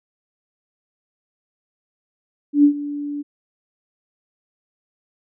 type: tone with ADSR envelope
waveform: sine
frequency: 290 Hz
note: D4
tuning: 22 cents flat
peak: -7 dBFS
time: 2.53-3.23 s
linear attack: 110 ms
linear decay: 89 ms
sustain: -17 dB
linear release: 23 ms
effects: none